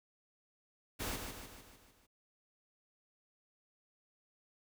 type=noise with echo; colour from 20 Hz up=pink; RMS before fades=-39 dBFS; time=0.99-1.17 s; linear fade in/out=20 ms; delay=150 ms; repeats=6; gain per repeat=-5 dB; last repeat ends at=2.07 s; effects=none